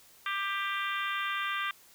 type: harmonic tone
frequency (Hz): 395.4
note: G4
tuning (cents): +15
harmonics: 3 / 4 / 5 / 6 / 7 / 8 / 9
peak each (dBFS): -34 / -36 / -38 / -40 / -41 / -42 / -43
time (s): 0.26-1.71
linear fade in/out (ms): 2
effects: white hiss -58 dBFS RMS until 1.94 s